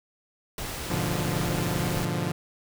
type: noise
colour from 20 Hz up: pink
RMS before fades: -34 dBFS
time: 0.58-2.05 s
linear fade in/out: 2 ms
type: chord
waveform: sawtooth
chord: G# diminished seventh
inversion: none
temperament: equal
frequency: 103.83 / 123.47 / 146.83 / 174.61 Hz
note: G#2 / B2 / D3 / F3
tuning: 0 / 0 / 0 / 0 cents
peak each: -30 / -30 / -27 / -26 dBFS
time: 0.9-2.32 s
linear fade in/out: 5 ms
effects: none